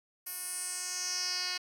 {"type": "tone with band-pass filter sweep", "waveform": "10% pulse", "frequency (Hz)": 362.8, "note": "F#4", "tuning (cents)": -34, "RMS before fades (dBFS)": -36, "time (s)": [0.26, 1.58], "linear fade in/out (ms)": 10, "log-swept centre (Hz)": [12000, 4000], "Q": 3.5, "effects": ["10-bit"]}